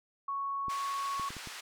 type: tone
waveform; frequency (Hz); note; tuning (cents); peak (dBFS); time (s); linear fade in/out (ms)
sine; 1108.7; C#6; 0; -32; 0.28-1.29; 5
type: clicks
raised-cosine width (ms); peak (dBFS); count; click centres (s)
3; -32; 5; 0.683 / 1.197 / 1.305 / 1.367 / 1.473
type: band-pass noise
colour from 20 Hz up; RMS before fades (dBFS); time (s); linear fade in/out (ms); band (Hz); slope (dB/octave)
pink; -45; 0.69-1.61; 10; 1200 to 7800; 12
effects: none